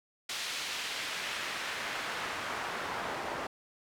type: noise with band-pass filter sweep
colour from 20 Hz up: pink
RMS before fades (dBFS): -37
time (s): 0.29-3.47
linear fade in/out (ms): 5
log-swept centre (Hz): 3800 to 870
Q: 0.9
effects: none

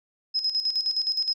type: tone with tremolo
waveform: sine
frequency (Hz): 5110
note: D#8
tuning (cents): +45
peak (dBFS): -21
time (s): 0.34-1.34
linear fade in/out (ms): 20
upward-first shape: square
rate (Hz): 9.6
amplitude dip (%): 65
effects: none

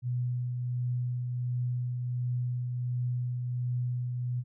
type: tone with tremolo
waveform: sine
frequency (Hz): 123.47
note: B2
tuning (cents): 0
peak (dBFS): -27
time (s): 0.02-4.44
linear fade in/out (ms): 50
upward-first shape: triangle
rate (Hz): 1.4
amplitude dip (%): 35
effects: none

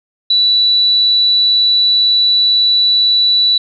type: tone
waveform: sine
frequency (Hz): 3951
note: B7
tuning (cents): 0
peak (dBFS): -8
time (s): 0.3-3.58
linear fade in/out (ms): 5
effects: none

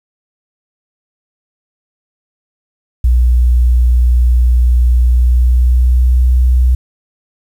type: tone with pitch glide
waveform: sine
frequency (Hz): 60.8 to 62.51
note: B1 to B1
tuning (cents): -26 to +22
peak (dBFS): -6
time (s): 3.04-6.75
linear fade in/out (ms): 5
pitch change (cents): +48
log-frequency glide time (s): 5-6.28
effects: 7-bit

